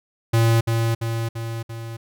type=tone with echo; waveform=square; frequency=114.5 Hz; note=A#2; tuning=31 cents flat; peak=-15 dBFS; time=0.33-0.61 s; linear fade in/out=10 ms; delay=340 ms; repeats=4; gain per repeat=-4 dB; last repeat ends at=1.97 s; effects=none